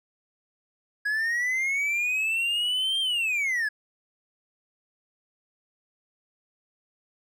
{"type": "linear two-way sweep", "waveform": "triangle", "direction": "up then down", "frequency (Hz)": [1661.2, 3196, 1661.2], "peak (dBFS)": -22, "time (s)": [1.05, 3.69], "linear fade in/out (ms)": 10, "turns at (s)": 3, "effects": []}